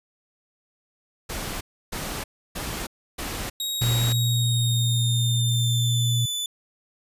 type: noise bursts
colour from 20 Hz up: pink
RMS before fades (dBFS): -31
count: 5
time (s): 1.29-4.13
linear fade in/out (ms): 10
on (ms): 320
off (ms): 310
type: tone with pitch glide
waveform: sawtooth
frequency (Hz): 3787 to 3493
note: A#7 to A7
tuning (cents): +27 to -13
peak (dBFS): -23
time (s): 3.6-6.46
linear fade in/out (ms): 2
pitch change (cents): -140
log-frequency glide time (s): 4.15-6.22
type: tone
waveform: sine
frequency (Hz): 118.7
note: A#2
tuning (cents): +32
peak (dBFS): -20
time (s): 3.81-6.26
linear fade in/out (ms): 10
effects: resampled to 32000 Hz